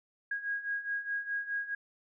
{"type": "beating tone pair", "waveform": "sine", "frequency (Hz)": [1638, 1642.8], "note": ["G#6", "G#6"], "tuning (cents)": [-24, -19], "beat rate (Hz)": 4.8, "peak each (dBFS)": [-38, -34], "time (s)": [0.31, 1.75], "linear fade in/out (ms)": 5, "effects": []}